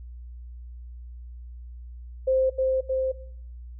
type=tone with echo; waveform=sine; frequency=523.3 Hz; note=C5; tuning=in tune; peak=-19 dBFS; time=2.27-2.5 s; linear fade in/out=10 ms; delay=310 ms; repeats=2; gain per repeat=-2 dB; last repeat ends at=3.12 s; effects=noise-tail reverb RT60 0.6 s tail -17 dB re dry + added 60 Hz sine -38 dBFS peak until 3.79 s